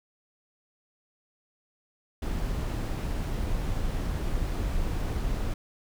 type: noise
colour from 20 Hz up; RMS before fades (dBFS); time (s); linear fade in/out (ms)
brown; -29; 2.22-5.54; 5
effects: none

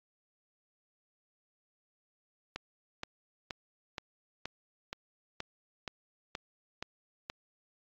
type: click train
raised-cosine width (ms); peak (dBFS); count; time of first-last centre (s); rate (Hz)
0.2; -19; 11; 2.56-7.299; 2.11
effects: low-pass 5000 Hz 12 dB/octave + AAC 64 kbps

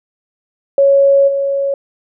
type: tone with level steps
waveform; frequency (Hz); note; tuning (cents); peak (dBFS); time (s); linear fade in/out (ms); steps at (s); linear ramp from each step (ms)
sine; 554.4; C#5; 0; -6 / -13; 0.78-1.74; 2; 1.27; 20
effects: none

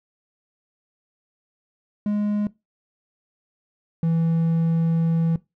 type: tone pair in turn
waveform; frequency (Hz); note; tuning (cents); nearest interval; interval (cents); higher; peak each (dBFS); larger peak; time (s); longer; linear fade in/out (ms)
triangle; 207.7 / 164.85; G#3 / E3; 0 / 0; major third; 400; first; -18 / -16; second; 2.06-2.47 / 4.03-5.36; second; 2
effects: noise-tail reverb RT60 0.2 s tail -19 dB re dry

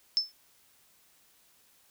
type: tone with exponential decay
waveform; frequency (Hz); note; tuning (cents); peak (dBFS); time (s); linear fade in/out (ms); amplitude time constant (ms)
sine; 5274; E8; 0; -19; 0.17-0.32; 0; 32
effects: white hiss -64 dBFS RMS until 1.9 s

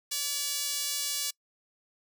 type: tone with high-pass filter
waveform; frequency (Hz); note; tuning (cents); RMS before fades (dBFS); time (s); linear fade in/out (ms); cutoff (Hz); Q
sawtooth; 573; D5; -43; -32; 0.11-1.31; 10; 4800; 1
effects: noise-tail reverb RT60 0.1 s tail -25 dB re dry

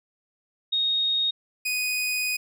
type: tone pair in turn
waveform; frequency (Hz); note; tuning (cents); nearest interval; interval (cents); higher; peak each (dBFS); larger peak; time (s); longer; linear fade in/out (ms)
sine / sawtooth; 3729 / 2489; A#7 / D#7; 0 / 0; perfect fifth; 700; first; -21; neither; 0.72-1.31 / 1.65-2.37; second; 10
effects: none

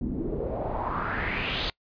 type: noise with low-pass filter sweep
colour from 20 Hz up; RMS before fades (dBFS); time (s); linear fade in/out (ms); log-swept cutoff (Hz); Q
pink; -30; 0.01-1.7; 2; 240 to 4100; 3.9
effects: noise-tail reverb RT60 0.1 s tail -24 dB re dry + resampled to 11025 Hz

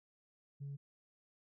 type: tone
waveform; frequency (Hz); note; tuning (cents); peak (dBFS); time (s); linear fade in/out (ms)
sine; 140.6; C#3; +25; -40; 0.6-0.77; 20
effects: tanh soft clip ceiling -39 dBFS

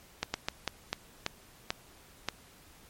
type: slowing click train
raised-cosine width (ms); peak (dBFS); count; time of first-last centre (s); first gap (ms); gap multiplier
0.2; -12; 8; 0.23-2.287; 110; 1.32
effects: pink hiss -57 dBFS RMS until 2.89 s + MP3 64 kbps

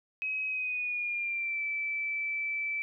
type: tone with pitch glide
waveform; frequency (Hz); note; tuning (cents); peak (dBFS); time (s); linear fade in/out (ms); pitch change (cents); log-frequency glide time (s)
sine; 2543 to 2319; D#7 to D7; +37 to -22; -30; 0.22-2.82; 0; -159; 0.47-1.63
effects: none

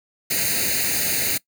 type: noise with comb filter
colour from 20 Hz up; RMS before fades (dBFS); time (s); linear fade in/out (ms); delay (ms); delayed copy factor
white; -22; 0.3-1.38; 10; 0.45; +0.8
effects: noise-tail reverb RT60 0.1 s tail -21 dB re dry + high-pass 80 Hz 12 dB/octave

